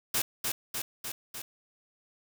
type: noise with echo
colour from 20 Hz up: white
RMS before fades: -28 dBFS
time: 0.14-0.22 s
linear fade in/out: 5 ms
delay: 300 ms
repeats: 4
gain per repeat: -3 dB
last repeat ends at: 1.42 s
effects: none